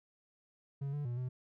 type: tone with pitch steps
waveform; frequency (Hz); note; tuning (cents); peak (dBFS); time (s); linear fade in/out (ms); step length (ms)
triangle; 139.2 / 145.9 / 120.8 / 126.4; C#3 / D3 / B2 / B2; +8 / -11 / -38 / +41; -33; 0.81-1.29; 10; 120
effects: none